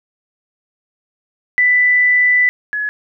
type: tone pair in turn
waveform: sine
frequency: 1986 / 1694.3 Hz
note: B6 / G#6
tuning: +9 / +34 cents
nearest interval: minor third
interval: 275 cents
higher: first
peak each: -9 / -17 dBFS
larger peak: first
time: 1.58-2.49 / 2.73-2.89 s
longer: first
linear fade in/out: 0 ms
effects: none